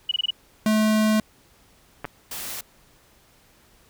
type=tone bursts; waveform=sine; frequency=2938 Hz; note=F#7; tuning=13 cents flat; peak=-19 dBFS; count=5; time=0.09-0.306 s; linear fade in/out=5 ms; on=24 ms; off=24 ms
type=tone; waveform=square; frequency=215.9 Hz; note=A3; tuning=33 cents flat; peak=-18 dBFS; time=0.66-1.2 s; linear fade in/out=2 ms
type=clicks; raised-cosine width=0.5 ms; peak=-15 dBFS; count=2; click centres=2.045 / 2.052 s
type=noise; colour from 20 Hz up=white; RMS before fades=-33 dBFS; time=2.31-2.61 s; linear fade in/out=5 ms
effects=pink hiss -57 dBFS RMS until 3.89 s